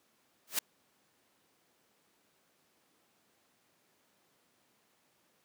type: noise with exponential growth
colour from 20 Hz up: white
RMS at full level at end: -26 dBFS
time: 0.47-0.59 s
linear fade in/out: 5 ms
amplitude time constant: 25 ms
effects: pink hiss -71 dBFS RMS until 5.44 s + high-pass 200 Hz 12 dB/octave